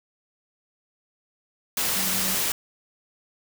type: tone in noise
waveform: sine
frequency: 190 Hz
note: F#3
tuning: 46 cents sharp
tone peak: -34 dBFS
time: 1.96-2.35 s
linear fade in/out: 2 ms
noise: white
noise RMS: -25 dBFS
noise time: 1.77-2.52 s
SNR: -12 dB
effects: none